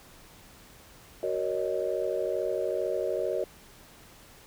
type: chord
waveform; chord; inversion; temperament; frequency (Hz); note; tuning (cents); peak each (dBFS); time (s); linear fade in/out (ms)
sine; D# minor seventh; first; just; 373.4 / 466.7 / 560 / 622.3; F#4 / A#4 / C#5 / D#5; +16 / +2 / +18 / 0; -32; 1.23-3.44; 2
effects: tanh soft clip ceiling -16 dBFS + pink hiss -53 dBFS RMS until 4.46 s

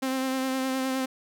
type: tone with vibrato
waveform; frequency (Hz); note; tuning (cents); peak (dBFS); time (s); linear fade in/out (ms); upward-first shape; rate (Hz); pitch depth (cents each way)
sawtooth; 262.6; C4; +6; -22; 0.02-1.06; 10; sine; 9.7; 21
effects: none

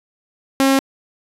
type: tone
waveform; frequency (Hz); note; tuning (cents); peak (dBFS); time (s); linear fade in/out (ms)
sawtooth; 270; C#4; -45; -8; 0.6-0.79; 0
effects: resampled to 32000 Hz

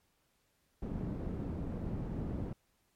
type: low-pass noise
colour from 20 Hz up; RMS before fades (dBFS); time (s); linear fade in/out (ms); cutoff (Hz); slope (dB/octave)
white; -38; 0.82-2.53; 5; 220; 12
effects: pink hiss -75 dBFS RMS until 2.95 s + MP3 64 kbps

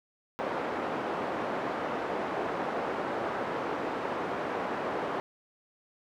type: band-pass noise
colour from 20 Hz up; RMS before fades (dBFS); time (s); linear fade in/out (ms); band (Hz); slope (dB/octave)
pink; -33; 0.39-5.2; 0; 350 to 1200; 12
effects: none

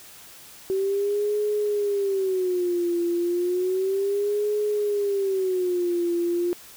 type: tone with vibrato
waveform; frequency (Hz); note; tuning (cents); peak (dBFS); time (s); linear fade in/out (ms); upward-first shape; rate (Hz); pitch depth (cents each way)
sine; 380; F#4; +46; -21; 0.7-6.53; 0; sine; 0.32; 170
effects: white hiss -46 dBFS RMS until 6.76 s

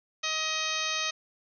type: harmonic tone with a mistuned harmonic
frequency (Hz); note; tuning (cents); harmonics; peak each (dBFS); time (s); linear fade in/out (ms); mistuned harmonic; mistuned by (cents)
630; D#5; +21; 1 / 2 / 3 / 4 / 5 / 6 / 7 / 8 / 9 / 10; -42 / -36 / -37 / -34 / -37 / -35 / -39 / -40 / -42 / -38; 0.23-1.11; 10; 7; -19
effects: none

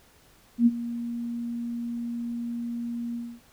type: tone with ADSR envelope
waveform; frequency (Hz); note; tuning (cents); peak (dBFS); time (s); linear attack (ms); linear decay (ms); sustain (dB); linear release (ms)
sine; 236.1; A#3; +22; -13; 0.58-3.41; 83; 37; -16; 260
effects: pink hiss -58 dBFS RMS until 3.52 s

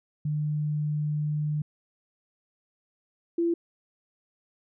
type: tone pair in turn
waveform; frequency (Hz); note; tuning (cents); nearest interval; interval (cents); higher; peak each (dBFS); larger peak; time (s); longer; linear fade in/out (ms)
sine; 150.1 / 338.9; D3 / E4; +38 / +48; octave + major second; 1410; second; -25 / -22; second; 0.25-1.62 / 3.38-3.54; first; 5
effects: none

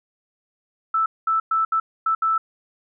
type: tone bursts at uneven times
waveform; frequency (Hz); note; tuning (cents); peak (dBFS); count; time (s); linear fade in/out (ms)
sine; 1318.5; E6; 0; -17; 6; 0.94-1.06 / 1.27-1.4 / 1.51-1.65 / 1.72-1.8 / 2.06-2.15 / 2.22-2.38; 5
effects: none

